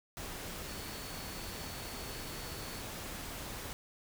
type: tone in noise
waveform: sine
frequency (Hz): 4435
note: C#8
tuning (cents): 0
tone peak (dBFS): -52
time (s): 0.68-2.81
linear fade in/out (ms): 0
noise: pink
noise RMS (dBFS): -43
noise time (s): 0.17-3.73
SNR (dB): -12
effects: none